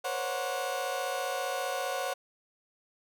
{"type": "tone cluster", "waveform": "30% pulse", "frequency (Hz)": [480.1, 530, 565, 734], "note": ["B4", "C5", "C#5", "F#5"], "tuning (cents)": [-49, 22, 33, -14], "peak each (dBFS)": [-39, -33, -35, -32], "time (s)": [0.04, 2.14], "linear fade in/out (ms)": 10, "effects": []}